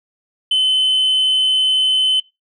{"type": "tone", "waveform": "sine", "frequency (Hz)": 3046, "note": "F#7", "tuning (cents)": 50, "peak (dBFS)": -10, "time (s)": [0.51, 2.2], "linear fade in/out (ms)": 5, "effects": ["noise-tail reverb RT60 0.2 s tail -20 dB re dry", "tanh soft clip ceiling -11 dBFS"]}